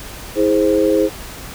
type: chord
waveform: sine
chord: E augmented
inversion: none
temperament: equal with one note detuned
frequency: 322.7 / 415.3 / 523.3 Hz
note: E4 / G#4 / B#4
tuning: -37 / 0 / 0 cents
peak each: -16 dBFS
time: 0.35-1.1 s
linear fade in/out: 50 ms
effects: added 50 Hz sine -39 dBFS peak until 1.54 s + pink hiss -33 dBFS RMS until 1.54 s